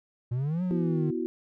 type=exponential two-way sweep; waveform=triangle; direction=up then down; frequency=116.54 to 185 to 149.5 Hz; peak=-24 dBFS; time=0.31-1.11 s; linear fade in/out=10 ms; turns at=0.63 s
type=chord; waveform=sine; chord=B suspended fourth; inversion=none; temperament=equal with one note detuned; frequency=246.1 / 329.6 / 370 Hz; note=B3 / E4 / F#4; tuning=-6 / 0 / 0 cents; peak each=-33 / -31 / -32 dBFS; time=0.71-1.26 s; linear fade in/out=0 ms
effects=none